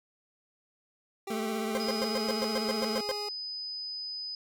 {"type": "tone with pitch glide", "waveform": "25% pulse", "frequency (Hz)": [392, 415.3], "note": ["G4", "G#4"], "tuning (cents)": [0, 0], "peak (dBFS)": -32, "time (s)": [1.27, 3.29], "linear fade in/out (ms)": 5, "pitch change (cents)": 100, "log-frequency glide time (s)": [1.65, 2.23]}
{"type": "tone with vibrato", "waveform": "25% pulse", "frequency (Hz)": 220, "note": "A3", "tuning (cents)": 0, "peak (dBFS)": -28, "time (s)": [1.3, 3.01], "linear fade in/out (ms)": 5, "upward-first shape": "sine", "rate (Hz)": 16, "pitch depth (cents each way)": 41}
{"type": "tone bursts", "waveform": "40% pulse", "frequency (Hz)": 523.3, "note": "C5", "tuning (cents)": 0, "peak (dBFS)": -28, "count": 11, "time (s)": [1.75, 3.114], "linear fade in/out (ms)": 0, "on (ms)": 24, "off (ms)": 110}
{"type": "tone", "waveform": "sine", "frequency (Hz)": 5000, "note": "D#8", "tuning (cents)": 8, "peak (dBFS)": -35, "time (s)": [1.8, 4.35], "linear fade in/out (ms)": 2}
{"effects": []}